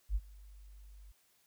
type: tone with ADSR envelope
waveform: sine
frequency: 50 Hz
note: G1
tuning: 35 cents sharp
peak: -27 dBFS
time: 0.09-1.12 s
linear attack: 64 ms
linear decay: 43 ms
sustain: -24 dB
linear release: 8 ms
effects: white hiss -71 dBFS RMS until 1.46 s